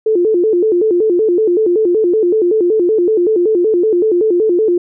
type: tone with vibrato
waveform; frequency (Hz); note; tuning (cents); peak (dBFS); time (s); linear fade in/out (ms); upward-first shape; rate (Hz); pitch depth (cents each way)
sine; 392; G4; 0; -9; 0.06-4.78; 5; square; 5.3; 190
effects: none